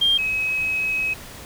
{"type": "tone pair in turn", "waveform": "sine", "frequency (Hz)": [3200, 2551], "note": ["G7", "D#7"], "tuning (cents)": [35, 43], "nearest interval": "major third", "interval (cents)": 392, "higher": "first", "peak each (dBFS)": [-14, -20], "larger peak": "first", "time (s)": [[0.01, 0.18], [0.18, 1.14]], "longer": "second", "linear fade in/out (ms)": 10, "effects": ["tanh soft clip ceiling -10 dBFS", "pink hiss -39 dBFS RMS until 1.45 s"]}